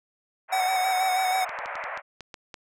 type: band-pass noise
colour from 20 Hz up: pink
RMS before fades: -34 dBFS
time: 0.48-2.02 s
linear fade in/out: 50 ms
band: 580 to 2300 Hz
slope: 48 dB/octave
type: tone with vibrato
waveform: square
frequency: 748 Hz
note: F#5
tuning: 19 cents sharp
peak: -23 dBFS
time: 0.52-1.45 s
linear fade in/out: 10 ms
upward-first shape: square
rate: 6.2 Hz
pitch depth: 23 cents each way
type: clicks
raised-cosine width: 0.2 ms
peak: -22 dBFS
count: 9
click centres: 1.493 / 1.589 / 1.659 / 1.755 / 1.84 / 1.975 / 2.207 / 2.342 / 2.542 s
effects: none